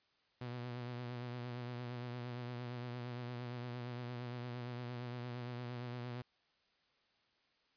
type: tone with vibrato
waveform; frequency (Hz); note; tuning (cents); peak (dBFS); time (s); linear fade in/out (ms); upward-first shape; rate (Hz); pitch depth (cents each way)
sawtooth; 122.3; B2; -16; -38; 0.41-6.22; 5; triangle; 8.7; 45
effects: white hiss -75 dBFS RMS until 7.76 s + resampled to 11025 Hz